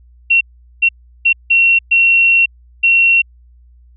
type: tone bursts at uneven times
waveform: sine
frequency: 2728 Hz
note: F7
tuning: 41 cents flat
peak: -7 dBFS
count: 6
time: 0.3-0.41 / 0.82-0.89 / 1.25-1.33 / 1.5-1.79 / 1.91-2.46 / 2.83-3.22 s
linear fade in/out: 10 ms
effects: added 60 Hz sine -42 dBFS peak until 3.96 s